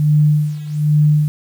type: tone with tremolo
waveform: sine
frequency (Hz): 150.1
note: D3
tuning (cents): +38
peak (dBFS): -8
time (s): 0-1.28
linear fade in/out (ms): 0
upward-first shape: sine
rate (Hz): 1.2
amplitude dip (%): 85
effects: 7-bit